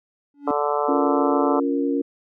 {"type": "tone with exponential growth", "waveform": "triangle", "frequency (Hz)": 286, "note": "D4", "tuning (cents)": -46, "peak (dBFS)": -17, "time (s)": [0.34, 0.51], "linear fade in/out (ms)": 2, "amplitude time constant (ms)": 35}
{"type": "harmonic tone", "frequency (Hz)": 146.4, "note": "D3", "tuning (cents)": -5, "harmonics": [3, 4, 5, 6, 7, 8, 9], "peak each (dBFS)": [-25, -26, -27, -28, -28, -29, -30], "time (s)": [0.47, 1.6], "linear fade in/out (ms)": 5}
{"type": "chord", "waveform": "sine", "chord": "Bb minor", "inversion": "first", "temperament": "just", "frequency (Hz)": [279.7, 349.6, 466.2], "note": ["Db4", "F4", "Bb4"], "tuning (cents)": [16, 2, 0], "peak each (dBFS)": [-21, -27, -26], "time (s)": [0.88, 2.02], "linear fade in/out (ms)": 10}
{"effects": []}